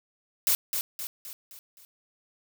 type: noise with echo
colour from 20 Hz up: blue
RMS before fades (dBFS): -23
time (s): 0.47-0.55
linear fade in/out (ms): 0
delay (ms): 260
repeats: 5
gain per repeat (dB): -6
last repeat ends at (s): 1.85
effects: none